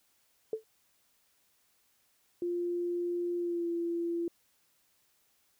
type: tone with exponential decay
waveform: sine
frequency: 440 Hz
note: A4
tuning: in tune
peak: -26 dBFS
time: 0.53-0.64 s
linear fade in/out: 2 ms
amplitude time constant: 22 ms
type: tone with pitch glide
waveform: sine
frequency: 349.2 to 340.2 Hz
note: F4 to F4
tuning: 0 to -45 cents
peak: -30 dBFS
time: 2.42-4.28 s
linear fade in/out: 2 ms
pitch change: -45 cents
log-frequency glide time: 3.37-3.68 s
effects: white hiss -71 dBFS RMS until 5.59 s